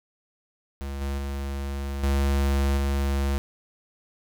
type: tone with level steps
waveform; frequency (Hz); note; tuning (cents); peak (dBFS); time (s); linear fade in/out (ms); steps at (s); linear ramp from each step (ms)
square; 69.3; C#2; 0; -31 / -27 / -29 / -21 / -23; 0.81-3.38; 0; 1.01 / 1.18 / 2.03 / 2.77; 5
effects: none